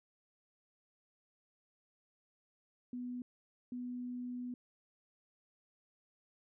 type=tone bursts at uneven times; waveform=sine; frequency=247 Hz; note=B3; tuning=in tune; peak=-39 dBFS; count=2; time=2.93-3.22 / 3.72-4.54 s; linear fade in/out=2 ms; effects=none